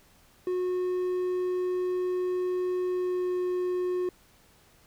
triangle tone with pitch glide, 363.9 to 361.8 Hz, F#4 to F#4, -29 to -39 cents, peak -24 dBFS, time 0.47-4.09 s, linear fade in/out 2 ms, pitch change -10 cents, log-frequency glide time 2.87-3.38 s, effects pink hiss -60 dBFS RMS until 4.86 s

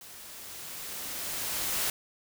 white noise with level ramp, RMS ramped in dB -48 to -29 dBFS, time 0.01-1.9 s, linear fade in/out 2 ms, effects none

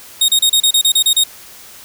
sawtooth tone bursts, 3729 Hz, A#7, in tune, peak -6 dBFS, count 10, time 0.21-1.238 s, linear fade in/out 5 ms, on 74 ms, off 32 ms, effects white hiss -38 dBFS RMS until 1.84 s

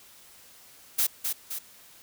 blue noise with echo, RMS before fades -24 dBFS, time 0.98-1.07 s, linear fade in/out 10 ms, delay 260 ms, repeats 2, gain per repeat -5 dB, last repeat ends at 1.59 s, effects white hiss -53 dBFS RMS until 2.02 s

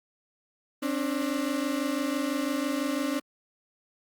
35% pulse tone pair together, 267.7 / 293.7 Hz, C4 / D4, +40 / 0 cents, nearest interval major second, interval 160 cents, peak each -28 / -28 dBFS, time 0.82-3.2 s, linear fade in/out 10 ms, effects Opus 32 kbps

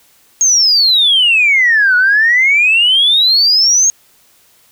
sine exponential two-way sweep, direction down then up, 6590 to 1450 to 6590 Hz, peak -6 dBFS, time 0.41-3.9 s, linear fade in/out 0 ms, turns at 1.96 s, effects tanh soft clip ceiling -2 dBFS + white hiss -50 dBFS RMS until 4.71 s

